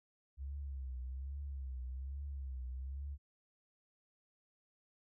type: tone with vibrato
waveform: sine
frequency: 66.7 Hz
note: C2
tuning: 34 cents sharp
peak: -40 dBFS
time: 0.37-3.18 s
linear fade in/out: 50 ms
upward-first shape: triangle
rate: 1.2 Hz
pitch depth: 120 cents each way
effects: none